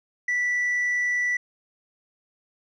triangle tone with tanh clipping, 1965 Hz, B6, 9 cents flat, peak -22 dBFS, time 0.28-1.37 s, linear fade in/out 5 ms, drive 6 dB, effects none

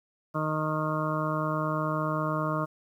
harmonic tone, 154.9 Hz, D#3, 7 cents flat, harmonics 1 / 2 / 3 / 4 / 6 / 7 / 8 / 9, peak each -31 / -34 / -40 / -33 / -41 / -33 / -35 / -39 dBFS, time 0.34-2.66 s, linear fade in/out 20 ms, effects 10-bit

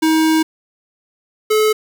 square tone pair in turn, 317.6 / 430.7 Hz, D#4 / A4, +36 / -37 cents, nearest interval perfect fourth, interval 527 cents, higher second, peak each -12 dBFS, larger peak neither, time 0.02-0.43 / 1.5-1.73 s, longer first, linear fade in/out 10 ms, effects 7-bit

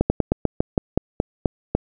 slowing click train, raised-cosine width 2 ms, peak -3 dBFS, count 11, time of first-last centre 0.01-1.75 s, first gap 90 ms, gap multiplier 1.14, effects none

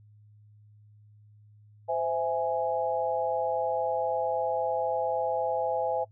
sine chord, C augmented, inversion none, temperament equal with one note detuned, 515.5 / 659.3 / 830.6 Hz, C5 / E5 / G#5, -26 / 0 / 0 cents, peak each -30 dBFS, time 1.88-6.05 s, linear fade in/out 20 ms, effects noise-tail reverb RT60 0.1 s tail -23 dB re dry + added 105 Hz sine -53 dBFS peak until 6.11 s

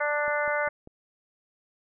harmonic tone, 294.7 Hz, D4, 6 cents sharp, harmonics 2 / 3 / 4 / 5 / 6 / 7, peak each -28 / -33 / -34 / -30 / -35 / -33 dBFS, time 0-0.69 s, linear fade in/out 10 ms
click train, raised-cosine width 2 ms, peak -32 dBFS, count 4, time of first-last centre 0.28-0.874 s, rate 5.05 Hz
effects none

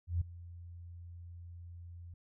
sine tone with ADSR envelope, 86.3 Hz, F2, 20 cents flat, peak -27 dBFS, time 0.07-2.14 s, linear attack 140 ms, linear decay 8 ms, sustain -19 dB, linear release 4 ms, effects none

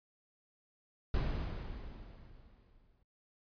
brown noise with exponential decay, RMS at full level -31 dBFS, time 1.14-3.03 s, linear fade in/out 2 ms, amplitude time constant 410 ms, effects noise-tail reverb RT60 0.1 s tail -26 dB re dry + resampled to 11025 Hz

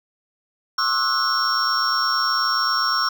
triangle tone cluster, 1069 / 1188 / 1316 / 1465 / 5500 Hz, C6 / D6 / E6 / F#6 / F8, +37 / +20 / -3 / -18 / -27 cents, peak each -24 / -26 / -22 / -25 / -21 dBFS, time 0.78-3.09 s, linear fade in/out 5 ms, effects none

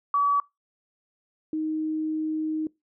sine tone pair in turn, 1142 / 312.4 Hz, D6 / D#4, -49 / +7 cents, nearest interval octave + minor seventh, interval 2244 cents, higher first, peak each -19 / -25 dBFS, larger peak first, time 0.14-0.4 / 1.53-2.67 s, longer second, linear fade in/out 2 ms, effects noise-tail reverb RT60 0.2 s tail -23 dB re dry

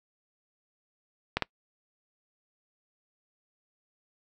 clicks, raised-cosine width 0.3 ms, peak -10 dBFS, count 2, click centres 1.37 / 1.423 s, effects noise-tail reverb RT60 0.1 s tail -25 dB re dry

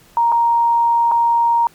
sine tone with dropouts, 935 Hz, A#5, 5 cents sharp, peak -11 dBFS, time 0.17-1.67 s, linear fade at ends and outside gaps 1 ms, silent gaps 0.319-0.323 / 1.114-1.118 s, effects pink hiss -49 dBFS RMS until 1.74 s + MP3 96 kbps

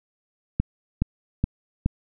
click train, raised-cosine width 5 ms, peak -8 dBFS, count 4, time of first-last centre 0.6-1.861 s, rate 2.38 Hz, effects none

